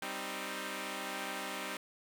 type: chord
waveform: 5% pulse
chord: C minor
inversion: second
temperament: equal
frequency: 196 / 261.6 / 311.1 Hz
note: G3 / C4 / Eb4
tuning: 0 / 0 / 0 cents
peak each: -31 dBFS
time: 0.02-1.77 s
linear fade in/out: 2 ms
effects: none